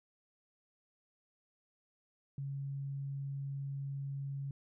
sine tone, 138.59 Hz, C#3, in tune, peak -37 dBFS, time 2.38-4.51 s, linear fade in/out 2 ms, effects none

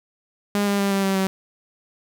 sawtooth tone with pitch steps, 203.7 / 201.1 / 198.59 / 196.08 / 193.6 / 191.16 Hz, G#3 / G3 / G3 / G3 / G3 / G3, -33 / +44 / +23 / +1 / -21 / -43 cents, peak -15 dBFS, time 0.55-1.27 s, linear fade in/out 0 ms, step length 120 ms, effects none

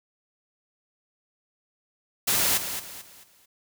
white noise with echo, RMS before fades -23 dBFS, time 2.27-2.58 s, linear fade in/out 10 ms, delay 220 ms, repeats 4, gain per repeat -9 dB, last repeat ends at 3.46 s, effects none

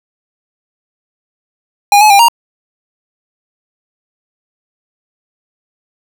square tone with pitch steps, 815 / 853 / 800 / 935 Hz, G#5 / G#5 / G5 / A#5, -33 / +46 / +35 / +5 cents, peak -4 dBFS, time 1.92-2.284 s, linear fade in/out 2 ms, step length 91 ms, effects none

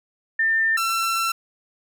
sine / sawtooth tone pair in turn, 1797 / 1346.2 Hz, A6 / E6, +36 / +36 cents, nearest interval perfect fourth, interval 500 cents, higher first, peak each -17 dBFS, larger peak neither, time 0.39-0.77 / 0.77-1.32 s, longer second, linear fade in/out 5 ms, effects none

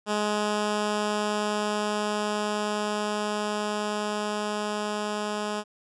10% pulse tone with level ramp, 209.6 Hz, G#3, 16 cents sharp, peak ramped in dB -16 to -20 dBFS, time 0.06-5.64 s, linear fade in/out 50 ms, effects resampled to 22050 Hz

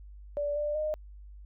sine tone with pitch steps, 581 / 592 / 613 Hz, D5 / D5 / D#5, -19 / +14 / -26 cents, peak -28 dBFS, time 0.37-0.94 s, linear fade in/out 0 ms, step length 190 ms, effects added 50 Hz sine -45 dBFS peak until 1.45 s

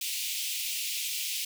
pink high-pass noise, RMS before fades -33 dBFS, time 0.01-1.45 s, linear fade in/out 5 ms, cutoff 2400 Hz, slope 48 dB/octave, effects none

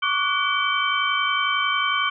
sine tone cluster, 1119 / 1170 / 1472 / 2293 / 3101 Hz, C#6 / D6 / F#6 / D7 / G7, +16 / -7 / -9 / -42 / -19 cents, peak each -26 dBFS, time 0.02-2.1 s, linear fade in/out 10 ms, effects none

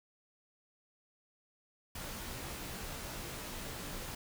pink noise with comb filter, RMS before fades -43 dBFS, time 1.95-4.15 s, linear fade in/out 5 ms, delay 19 ms, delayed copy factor -0.6, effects none

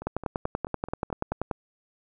two click trains, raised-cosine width 1 ms, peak -13 / -23 dBFS, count 16 / 7, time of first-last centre 0.07-1.512 / 0.02-1.319 s, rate 10.4 / 4.62 Hz, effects none

